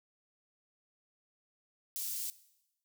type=high-pass noise; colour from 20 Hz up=white; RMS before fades=-38 dBFS; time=1.96-2.3 s; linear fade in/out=0 ms; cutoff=5500 Hz; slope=12 dB/octave; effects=noise-tail reverb RT60 0.9 s tail -18 dB re dry